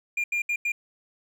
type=tone bursts at uneven times; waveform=triangle; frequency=2402 Hz; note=D7; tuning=38 cents sharp; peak=-22 dBFS; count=4; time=0.17-0.24 / 0.32-0.42 / 0.49-0.56 / 0.65-0.72 s; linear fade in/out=5 ms; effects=none